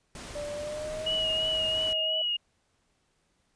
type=noise; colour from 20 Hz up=pink; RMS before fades=-42 dBFS; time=0.15-1.93 s; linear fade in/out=2 ms
type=tone with pitch glide; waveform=sine; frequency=587.3 to 633.1 Hz; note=D5 to D#5; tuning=0 to +30 cents; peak=-33 dBFS; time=0.35-2.22 s; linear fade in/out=5 ms; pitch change=+130 cents; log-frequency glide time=0.54-1.1 s
type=tone with vibrato; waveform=sine; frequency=2900 Hz; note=F#7; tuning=35 cents flat; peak=-26 dBFS; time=1.06-2.37 s; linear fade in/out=10 ms; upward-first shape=triangle; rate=2.9 Hz; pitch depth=36 cents each way
effects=pink hiss -72 dBFS RMS until 3.55 s + resampled to 22050 Hz